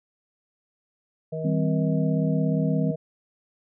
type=harmonic tone; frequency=158.9 Hz; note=D#3; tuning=37 cents sharp; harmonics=1 / 3 / 4; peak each=-31 / -32 / -33 dBFS; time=1.32-2.96 s; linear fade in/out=10 ms
type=chord; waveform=sine; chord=C minor; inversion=first; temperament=equal with one note detuned; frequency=159.02 / 196 / 261.6 Hz; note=Eb3 / G3 / C4; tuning=+38 / 0 / 0 cents; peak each=-27 dBFS; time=1.44-2.92 s; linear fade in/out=10 ms
effects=none